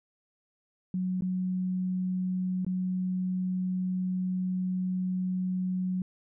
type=tone with dropouts; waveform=sine; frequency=184.2 Hz; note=F#3; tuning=7 cents flat; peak=-27 dBFS; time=0.94-6.02 s; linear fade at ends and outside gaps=2 ms; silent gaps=1.209-1.221 / 2.648-2.665 s; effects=none